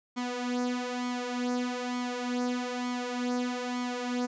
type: tone with flanger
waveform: sawtooth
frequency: 246.9 Hz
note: B3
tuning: in tune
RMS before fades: -32 dBFS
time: 0.16-4.27 s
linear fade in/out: 20 ms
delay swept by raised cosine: 0.9 to 3.9 ms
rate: 1.1 Hz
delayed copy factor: +0.65
effects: resampled to 16000 Hz